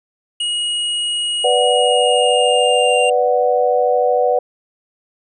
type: tone with pitch glide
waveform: square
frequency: 2889 to 2787 Hz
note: F#7 to F7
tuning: -42 to -4 cents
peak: -18 dBFS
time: 0.4-3.1 s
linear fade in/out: 5 ms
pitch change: -62 cents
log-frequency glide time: 1.7-2.97 s
type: chord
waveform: sine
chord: B minor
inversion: none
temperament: equal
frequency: 493.9 / 587.3 / 740 Hz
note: B4 / D5 / F#5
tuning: 0 / 0 / 0 cents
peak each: -15 / -18 / -17 dBFS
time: 1.44-4.39 s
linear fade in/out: 5 ms
effects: resampled to 24000 Hz